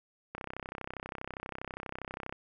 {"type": "click train", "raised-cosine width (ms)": 0.5, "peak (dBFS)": -23, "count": 65, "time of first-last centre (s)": [0.35, 2.325], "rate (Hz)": 32.4, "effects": []}